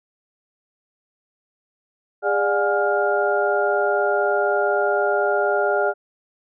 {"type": "tone cluster", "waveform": "sine", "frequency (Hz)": [408.8, 593, 722, 826, 1407], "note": ["G#4", "D5", "F#5", "G#5", "F6"], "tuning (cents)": [-27, 17, -43, -10, 12], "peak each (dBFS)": [-22, -22, -24, -28, -24], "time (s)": [2.22, 5.94], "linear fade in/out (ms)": 50, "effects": []}